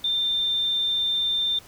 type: tone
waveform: sine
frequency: 3588 Hz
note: A7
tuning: 33 cents sharp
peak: -21 dBFS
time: 0.04-1.59 s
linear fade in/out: 5 ms
effects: pink hiss -49 dBFS RMS until 1.67 s